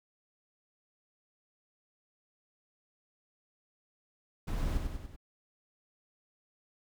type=noise with echo; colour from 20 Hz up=brown; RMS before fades=-34 dBFS; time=4.47-4.78 s; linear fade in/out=10 ms; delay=96 ms; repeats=4; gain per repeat=-4 dB; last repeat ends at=5.164 s; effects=none